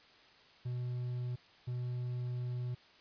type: tone pair in turn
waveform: triangle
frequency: 123.47 / 123.47 Hz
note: B2 / B2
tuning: 0 / 0 cents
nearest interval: unison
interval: 0 cents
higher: neither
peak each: -33 / -33 dBFS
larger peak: neither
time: 0.65-1.36 / 1.67-2.75 s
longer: second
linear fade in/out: 10 ms
effects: white hiss -61 dBFS RMS until 3 s + resampled to 11025 Hz